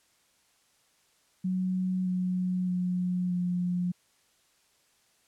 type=tone with pitch steps; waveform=sine; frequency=185 / 182.66 / 180.36 / 178.08 Hz; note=F#3 / F#3 / F#3 / F3; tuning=0 / -22 / -44 / +34 cents; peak=-26 dBFS; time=1.44-3.92 s; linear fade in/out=10 ms; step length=620 ms; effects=white hiss -67 dBFS RMS until 5.27 s + low-pass 10000 Hz 12 dB/octave